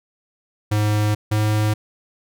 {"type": "tone pair in turn", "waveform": "square", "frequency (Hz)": [105.5, 106.73], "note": ["G#2", "G#2"], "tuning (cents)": [28, 48], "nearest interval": "unison", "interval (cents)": 20, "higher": "second", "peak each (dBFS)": -17, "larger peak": "neither", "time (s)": [[0.71, 1.15], [1.31, 1.74]], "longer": "first", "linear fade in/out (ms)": 10, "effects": []}